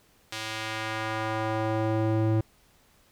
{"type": "tone with band-pass filter sweep", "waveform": "square", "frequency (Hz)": 110, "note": "A2", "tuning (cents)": 0, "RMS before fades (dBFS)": -28, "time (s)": [0.32, 2.41], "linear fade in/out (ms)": 5, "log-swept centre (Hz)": [4000, 240], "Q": 0.8, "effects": ["pink hiss -62 dBFS RMS until 3.11 s"]}